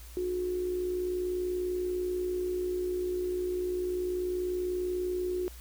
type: tone with amplitude modulation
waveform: sine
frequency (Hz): 362.1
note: F#4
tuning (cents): -37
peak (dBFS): -27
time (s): 0.17-5.48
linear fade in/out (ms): 0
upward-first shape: sine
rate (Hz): 60.3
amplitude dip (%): 40
effects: added 59 Hz sine -45 dBFS peak until 5.6 s + white hiss -53 dBFS RMS until 5.6 s